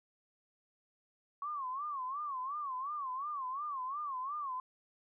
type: tone with vibrato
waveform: sine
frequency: 1105 Hz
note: C#6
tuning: 6 cents flat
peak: -36 dBFS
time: 1.42-4.6 s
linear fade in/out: 2 ms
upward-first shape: sine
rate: 2.8 Hz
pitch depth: 160 cents each way
effects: none